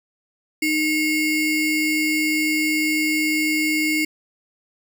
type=ring-modulated tone; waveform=square; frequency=1237 Hz; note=D#6; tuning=10 cents flat; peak=-16 dBFS; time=0.62-4.05 s; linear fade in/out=5 ms; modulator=929 Hz; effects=none